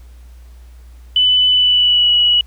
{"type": "tone with pitch glide", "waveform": "sine", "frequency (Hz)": [2997, 2929], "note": ["F#7", "F#7"], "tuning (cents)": [22, -18], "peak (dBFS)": -9, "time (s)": [1.16, 2.41], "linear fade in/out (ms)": 2, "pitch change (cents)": -40, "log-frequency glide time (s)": [1.51, 2.12], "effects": ["added 60 Hz sine -36 dBFS peak until 2.46 s", "pink hiss -54 dBFS RMS until 2.46 s"]}